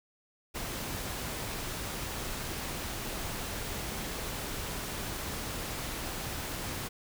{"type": "noise", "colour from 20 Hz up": "pink", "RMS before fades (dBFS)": -37, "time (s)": [0.54, 6.89], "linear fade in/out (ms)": 20, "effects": []}